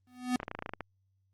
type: tone with exponential growth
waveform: square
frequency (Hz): 249.7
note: B3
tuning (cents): +19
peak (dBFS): -25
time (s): 0.07-0.36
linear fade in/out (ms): 2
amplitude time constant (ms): 63
type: clicks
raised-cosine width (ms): 0.5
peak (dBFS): -22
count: 11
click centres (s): 0.401 / 0.431 / 0.481 / 0.514 / 0.55 / 0.59 / 0.624 / 0.661 / 0.693 / 0.736 / 0.807
effects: added 96 Hz sine -70 dBFS peak until 1.33 s + Opus 32 kbps